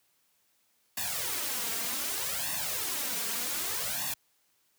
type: noise with flanger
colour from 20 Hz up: white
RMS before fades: -33 dBFS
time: 0.97-4.14 s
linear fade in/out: 5 ms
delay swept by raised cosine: 1.1 to 4.4 ms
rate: 0.65 Hz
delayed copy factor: +0.95
effects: white hiss -71 dBFS RMS until 4.78 s + high-pass 80 Hz 12 dB/octave